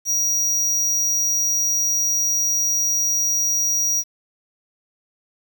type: tone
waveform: square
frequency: 5750 Hz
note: F8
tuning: 50 cents sharp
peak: -18 dBFS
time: 0.05-4.04 s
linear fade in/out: 50 ms
effects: 8-bit